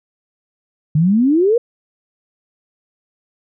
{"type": "exponential sweep", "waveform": "sine", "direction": "up", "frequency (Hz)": [146.1, 492.7], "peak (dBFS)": -10, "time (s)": [0.95, 1.58], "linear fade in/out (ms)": 5, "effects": []}